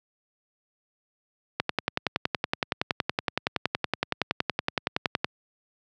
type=click train; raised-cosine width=0.3 ms; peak=-7 dBFS; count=40; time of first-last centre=1.6-5.245 s; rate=10.7 Hz; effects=high-pass 100 Hz 12 dB/octave